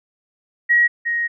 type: tone pair in turn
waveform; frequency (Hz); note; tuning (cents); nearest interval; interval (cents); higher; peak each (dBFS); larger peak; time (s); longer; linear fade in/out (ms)
sine; 1904 / 1877.8; A#6 / A#6; +36 / +12; unison; 24; first; -11 / -18; first; 0.69-0.88 / 1.05-1.28; second; 20
effects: none